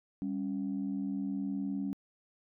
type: tone pair together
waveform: sine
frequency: 197.54 / 277.2 Hz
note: G3 / C#4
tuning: +14 / 0 cents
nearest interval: tritone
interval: 586 cents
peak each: -34 / -34 dBFS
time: 0.22-1.93 s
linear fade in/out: 0 ms
effects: tanh soft clip ceiling -26 dBFS